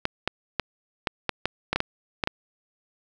clicks, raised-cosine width 0.3 ms, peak -7 dBFS, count 11, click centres 0.054 / 0.276 / 0.597 / 1.072 / 1.293 / 1.456 / 1.73 / 1.76 / 1.804 / 2.238 / 2.274 s, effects none

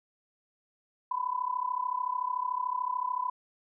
sine tone with amplitude modulation, 1000 Hz, B5, 21 cents sharp, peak -25 dBFS, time 1.11-3.3 s, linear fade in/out 5 ms, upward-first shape sine, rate 33.6 Hz, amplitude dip 85%, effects none

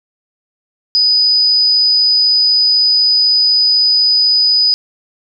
sine tone, 4978 Hz, D#8, in tune, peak -8 dBFS, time 0.95-4.74 s, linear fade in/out 0 ms, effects none

